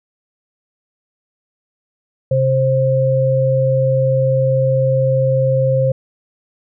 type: tone pair together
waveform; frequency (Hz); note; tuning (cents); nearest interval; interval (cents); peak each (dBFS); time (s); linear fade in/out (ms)
sine; 132.1 / 528.4; C3 / C5; +17 / +17; 2 octaves; 2400; -15 / -14; 2.31-5.92; 5
effects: none